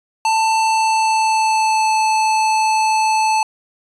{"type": "tone with pitch glide", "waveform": "square", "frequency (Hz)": [887, 873.8], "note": ["A5", "A5"], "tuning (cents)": [14, -12], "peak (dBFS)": -14, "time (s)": [0.25, 3.43], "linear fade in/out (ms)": 2, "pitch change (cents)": -26, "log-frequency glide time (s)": [0.59, 1.96], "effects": ["resampled to 22050 Hz"]}